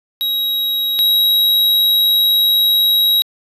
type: tone pair in turn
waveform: square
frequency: 3825 / 3839 Hz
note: A#7 / B7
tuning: +44 / -50 cents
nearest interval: unison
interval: 6 cents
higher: second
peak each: -16 / -11 dBFS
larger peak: second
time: 0.21-0.99 / 0.99-3.22 s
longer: second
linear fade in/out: 0 ms
effects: resampled to 32000 Hz